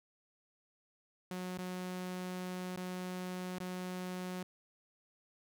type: tone with dropouts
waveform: sawtooth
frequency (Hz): 182.5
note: F#3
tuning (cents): -24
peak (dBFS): -35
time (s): 1.31-4.43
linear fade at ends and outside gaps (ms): 2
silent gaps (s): 1.576-1.586 / 2.761-2.773 / 3.585-3.602
effects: none